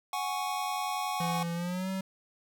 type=chord; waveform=square; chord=F# suspended second; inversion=none; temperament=equal; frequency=740 / 830.6 / 1108.7 Hz; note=F#5 / G#5 / C#6; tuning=0 / 0 / 0 cents; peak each=-36 dBFS; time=0.13-1.43 s; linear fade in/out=2 ms
type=tone with pitch glide; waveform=square; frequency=169.5 to 190.26 Hz; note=E3 to F#3; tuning=+49 to +49 cents; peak=-32 dBFS; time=1.2-2.01 s; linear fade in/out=5 ms; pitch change=+200 cents; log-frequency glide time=1.54-1.89 s
effects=11-bit